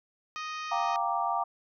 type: harmonic tone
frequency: 622.3 Hz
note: D#5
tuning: in tune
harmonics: 2 / 3 / 4 / 5 / 6 / 7 / 8 / 9 / 10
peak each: -36 / -44 / -42 / -48 / -50 / -51 / -53 / -51 / -55 dBFS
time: 0.36-0.96 s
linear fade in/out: 0 ms
type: chord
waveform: sine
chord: G minor seventh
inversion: third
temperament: equal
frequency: 698.5 / 784 / 932.3 / 1174.7 Hz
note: F5 / G5 / Bb5 / D6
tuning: 0 / 0 / 0 / 0 cents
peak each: -32 dBFS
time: 0.71-1.44 s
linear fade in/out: 10 ms
effects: none